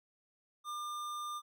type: tone with hard clipping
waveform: sine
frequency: 1200 Hz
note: D6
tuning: 37 cents sharp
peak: -40 dBFS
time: 0.64-1.42 s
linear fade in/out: 50 ms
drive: 17 dB
effects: none